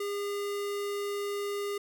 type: tone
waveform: square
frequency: 405.8 Hz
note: G#4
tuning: 40 cents flat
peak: -32 dBFS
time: 0-1.78 s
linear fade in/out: 5 ms
effects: none